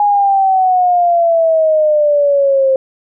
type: exponential sweep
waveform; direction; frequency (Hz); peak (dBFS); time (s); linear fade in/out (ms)
sine; down; 830.6 to 527; -8; 0-2.76; 2
effects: none